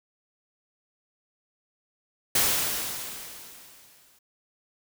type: noise with exponential decay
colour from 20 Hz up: white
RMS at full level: -21 dBFS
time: 2.35-4.19 s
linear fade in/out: 5 ms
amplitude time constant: 400 ms
effects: none